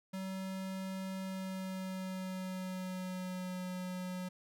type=tone with pitch glide; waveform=square; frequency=190 to 182.89 Hz; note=F#3 to F#3; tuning=+46 to -20 cents; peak=-39 dBFS; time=0.13-4.29 s; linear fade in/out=10 ms; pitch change=-66 cents; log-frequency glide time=1.22-3.62 s; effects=none